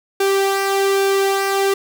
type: tone with flanger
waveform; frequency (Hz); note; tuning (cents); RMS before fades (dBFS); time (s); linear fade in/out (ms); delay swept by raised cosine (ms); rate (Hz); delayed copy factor
sawtooth; 392; G4; 0; -17; 0.2-1.74; 5; 0.98 to 2.28; 1.2; -0.5
effects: none